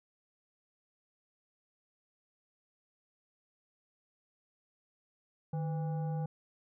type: tone with frequency modulation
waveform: sine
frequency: 153.4 Hz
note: D#3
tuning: 24 cents flat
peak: -32 dBFS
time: 5.53-6.26 s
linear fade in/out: 5 ms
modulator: 656 Hz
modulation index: 0.47
effects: none